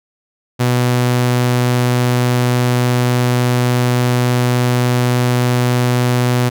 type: tone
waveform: sawtooth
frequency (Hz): 123.47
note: B2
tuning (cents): 0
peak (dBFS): -8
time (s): 0.59-6.5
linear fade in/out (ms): 20
effects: none